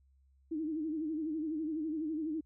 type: tone with vibrato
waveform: sine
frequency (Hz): 312.3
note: D#4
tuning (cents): +7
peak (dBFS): -33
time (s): 0.51-2.41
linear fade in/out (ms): 10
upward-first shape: sine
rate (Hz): 12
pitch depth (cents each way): 88
effects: added 67 Hz sine -64 dBFS peak until 2.45 s